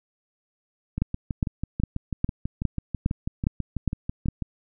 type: two click trains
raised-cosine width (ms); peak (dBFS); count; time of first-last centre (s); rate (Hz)
5; -9 / -15; 9 / 22; 1.02-4.285 / 0.98-4.423; 2.45 / 6.1
effects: none